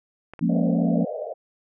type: clicks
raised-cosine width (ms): 0.5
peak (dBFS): -24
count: 2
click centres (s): 0.336 / 0.392
type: chord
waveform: sine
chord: Bb minor seventh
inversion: second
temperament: equal with one note detuned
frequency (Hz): 174.61 / 208.5 / 233.1 / 277.2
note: F3 / Ab3 / Bb3 / Db4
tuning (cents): 0 / +7 / 0 / 0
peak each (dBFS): -22 / -28 / -23 / -26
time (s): 0.41-1.05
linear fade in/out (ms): 10
type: band-pass noise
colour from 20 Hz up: white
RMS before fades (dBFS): -31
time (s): 0.49-1.34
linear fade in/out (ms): 10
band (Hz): 450 to 700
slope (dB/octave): 96
effects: none